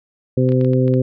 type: harmonic tone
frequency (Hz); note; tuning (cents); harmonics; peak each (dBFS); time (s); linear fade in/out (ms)
128.4; C3; -32; 1 / 2 / 3 / 4; -15 / -18 / -20 / -21; 0.37-1.02; 5
type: clicks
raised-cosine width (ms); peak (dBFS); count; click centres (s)
0.3; -22; 7; 0.49 / 0.521 / 0.612 / 0.647 / 0.734 / 0.88 / 0.939
effects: none